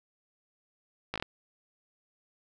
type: slowing click train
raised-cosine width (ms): 0.3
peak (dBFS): -17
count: 5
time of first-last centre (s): 1.14-1.225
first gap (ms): 17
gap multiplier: 1.15
effects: none